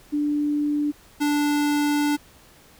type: tone pair in turn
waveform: sine / square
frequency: 294.3 / 293 Hz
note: D4 / D4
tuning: +4 / -4 cents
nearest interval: unison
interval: 8 cents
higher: first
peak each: -20 dBFS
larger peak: neither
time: 0.12-0.92 / 1.2-2.17 s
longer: second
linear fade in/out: 20 ms
effects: pink hiss -52 dBFS RMS until 2.79 s